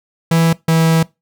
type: tone pair in turn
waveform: 45% pulse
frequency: 164.81 / 162.92 Hz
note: E3 / E3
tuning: 0 / -20 cents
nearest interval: unison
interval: 20 cents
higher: first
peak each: -10 dBFS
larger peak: neither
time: 0.31-0.53 / 0.68-1.03 s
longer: second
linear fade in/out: 5 ms
effects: noise-tail reverb RT60 0.2 s tail -21 dB re dry